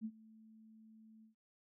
sine tone with ADSR envelope, 220 Hz, A3, in tune, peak -37 dBFS, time 0.01-1.35 s, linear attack 40 ms, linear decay 57 ms, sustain -21 dB, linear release 120 ms, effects none

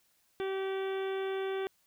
harmonic tone with a mistuned harmonic, 385.3 Hz, G4, 30 cents flat, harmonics 1 / 2 / 3 / 4 / 5 / 6 / 7 / 8 / 9, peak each -32 / -43 / -47 / -46 / -50 / -50 / -54 / -56 / -51 dBFS, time 0.4-1.67 s, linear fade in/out 0 ms, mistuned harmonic 7, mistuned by +34 cents, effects white hiss -71 dBFS RMS until 1.86 s

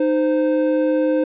triangle tone pair together, 308 / 518 Hz, D#4 / C5, -17 / -17 cents, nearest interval major sixth, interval 900 cents, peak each -16 dBFS, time 0-1.24 s, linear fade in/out 5 ms, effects resampled to 8000 Hz

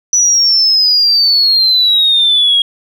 sine exponential sweep, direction down, 5950 to 3269 Hz, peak -6 dBFS, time 0.13-2.62 s, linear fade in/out 2 ms, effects tanh soft clip ceiling -2 dBFS

